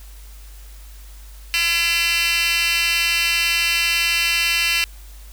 10% pulse tone with high-pass filter, 338 Hz, E4, 43 cents sharp, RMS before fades -19 dBFS, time 1.54-4.84 s, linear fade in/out 0 ms, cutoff 2900 Hz, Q 6.8, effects added 50 Hz sine -37 dBFS peak until 5.32 s + white hiss -48 dBFS RMS until 5.32 s

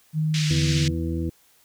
sine tone with pitch glide, 155.56 to 147.94 Hz, D#3 to D3, 0 to +13 cents, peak -20 dBFS, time 0.13-0.93 s, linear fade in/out 50 ms, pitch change -87 cents, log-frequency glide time 0.36-0.58 s
white band-pass noise, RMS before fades -30 dBFS, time 0.34-0.88 s, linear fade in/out 2 ms, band 1900 to 5800 Hz, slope 24 dB/octave
harmonic tone, 82.2 Hz, E2, 4 cents flat, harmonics 1 / 2 / 3 / 4 / 6, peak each -27 / -30 / -33 / -29 / -39 dBFS, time 0.5-1.3 s, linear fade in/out 10 ms
effects white hiss -59 dBFS RMS until 1.64 s

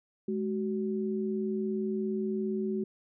sine tone pair together, 211.1 / 376.1 Hz, G#3 / F#4, +29 / +28 cents, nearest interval minor seventh, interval 999 cents, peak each -31 / -32 dBFS, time 0.28-2.84 s, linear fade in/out 5 ms, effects none

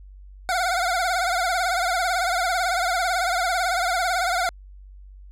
25% pulse tone with vibrato, 720 Hz, F#5, 47 cents flat, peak -17 dBFS, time 0.49-4.49 s, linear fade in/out 0 ms, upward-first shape triangle, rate 18 Hz, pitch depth 120 cents each way, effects added 48 Hz sine -41 dBFS peak until 5.31 s + low-pass 11000 Hz 12 dB/octave

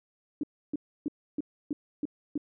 sine tone bursts, 293.7 Hz, D4, in tune, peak -27 dBFS, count 7, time 0.41-2.378 s, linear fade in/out 2 ms, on 24 ms, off 300 ms, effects none

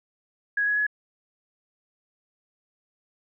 sine tone with pitch steps, 1661.2 / 1676.6 / 1692.2 Hz, G#6 / G#6 / G#6, 0 / +16 / +32 cents, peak -21 dBFS, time 0.57-0.867 s, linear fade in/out 5 ms, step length 99 ms, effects none

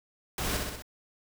pink noise with echo, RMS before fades -32 dBFS, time 0.38-0.57 s, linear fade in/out 2 ms, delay 63 ms, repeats 4, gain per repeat -3 dB, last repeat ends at 0.822 s, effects none

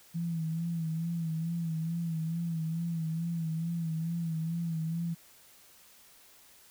sine tone with vibrato, 164.81 Hz, E3, in tune, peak -30 dBFS, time 0.14-5.15 s, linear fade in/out 20 ms, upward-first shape sine, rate 2.3 Hz, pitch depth 55 cents each way, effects white hiss -58 dBFS RMS until 6.7 s

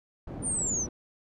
white low-pass noise, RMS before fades -38 dBFS, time 0.27-0.89 s, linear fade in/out 5 ms, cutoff 300 Hz, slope 12 dB/octave
sine linear sweep, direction down, 9320 to 5780 Hz, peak -27 dBFS, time 0.42-0.87 s, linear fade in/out 50 ms
effects none

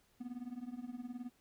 triangle tone with tremolo, 245.4 Hz, B3, 11 cents flat, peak -36 dBFS, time 0.2-1.3 s, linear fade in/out 10 ms, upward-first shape triangle, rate 19 Hz, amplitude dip 95%, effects pink hiss -72 dBFS RMS until 1.4 s

